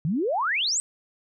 sine exponential sweep, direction up, 142.2 to 8372 Hz, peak -22 dBFS, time 0.05-0.8 s, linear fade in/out 0 ms, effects none

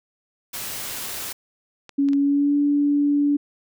white noise, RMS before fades -31 dBFS, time 0.53-1.33 s, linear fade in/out 10 ms
clicks, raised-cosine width 0.2 ms, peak -23 dBFS, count 3, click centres 1.893 / 2.087 / 2.133 s
sine tone with pitch glide, 280 to 288.4 Hz, C#4 to D4, +18 to -31 cents, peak -16 dBFS, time 1.98-3.37 s, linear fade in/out 10 ms, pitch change +51 cents, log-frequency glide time 2.14-2.56 s
effects none

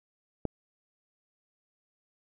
click, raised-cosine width 2 ms, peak -16 dBFS, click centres 0.453 s, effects none

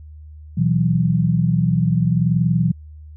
sine chord, B suspended fourth, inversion none, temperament just, 123.47 / 164.63 / 185.21 Hz, B2 / E3 / F#3, 0 / -2 / +2 cents, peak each -19 / -17 / -21 dBFS, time 0.57-2.72 s, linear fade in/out 10 ms, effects added 76 Hz sine -36 dBFS peak until 3.16 s

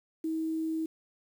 sine tone with quantisation, 320.3 Hz, E4, 50 cents flat, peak -29 dBFS, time 0.24-0.86 s, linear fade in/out 5 ms, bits 9, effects none

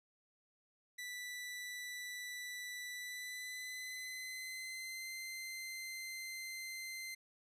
sawtooth tone with pitch glide, 1975.5 to 2076 Hz, B6 to C7, 0 to -14 cents, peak -40 dBFS, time 0.98-7.15 s, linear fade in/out 10 ms, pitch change +86 cents, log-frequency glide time 2.94-5.1 s, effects resampled to 32000 Hz

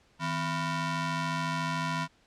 sawtooth ring-modulated tone, 415.3 Hz, G#4, in tune, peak -22 dBFS, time 0.19-2.08 s, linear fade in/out 50 ms, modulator 576 Hz, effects pink hiss -64 dBFS RMS until 2.26 s + low-pass 6000 Hz 12 dB/octave

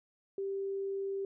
sine tone, 392 Hz, G4, in tune, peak -33 dBFS, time 0.38-1.25 s, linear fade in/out 2 ms, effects none

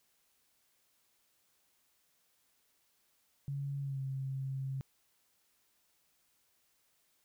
sine tone with pitch glide, 140.1 to 134.32 Hz, C#3 to C3, +19 to +46 cents, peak -35 dBFS, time 3.48-4.81 s, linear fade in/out 0 ms, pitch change -73 cents, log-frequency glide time 3.81-4.01 s, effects white hiss -74 dBFS RMS until 7.24 s

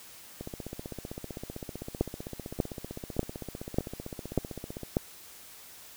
two click trains, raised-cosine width 2 ms, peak -11 / -24 dBFS, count 6 / 70, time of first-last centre 2.01-4.969 / 0.41-4.833 s, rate 1.69 / 15.6 Hz, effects white hiss -50 dBFS RMS until 5.96 s

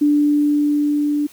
sine tone with level ramp, 293.7 Hz, D4, in tune, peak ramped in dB -11 to -16 dBFS, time 0.01-1.27 s, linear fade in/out 10 ms, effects white hiss -47 dBFS RMS until 1.32 s

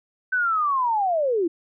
sine linear sweep, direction down, 1535 to 315.8 Hz, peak -19 dBFS, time 0.32-1.48 s, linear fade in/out 10 ms, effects none

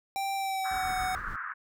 square tone with pitch glide, 784 to 743.9 Hz, G5 to F#5, 0 to +9 cents, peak -30 dBFS, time 0.16-1.15 s, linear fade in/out 0 ms, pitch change -91 cents, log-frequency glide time 0.35-0.94 s
white band-pass noise, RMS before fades -37 dBFS, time 0.64-1.54 s, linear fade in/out 20 ms, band 1200 to 1600 Hz, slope 48 dB/octave
brown noise with tremolo, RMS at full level -41 dBFS, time 0.71-1.36 s, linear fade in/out 2 ms, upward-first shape sine, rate 7 Hz, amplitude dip 45%
effects none

